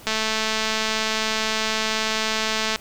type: click train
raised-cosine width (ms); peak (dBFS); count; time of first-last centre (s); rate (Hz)
0.2; -6; 590; 0.07-2.759; 219
effects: pink hiss -45 dBFS RMS until 2.8 s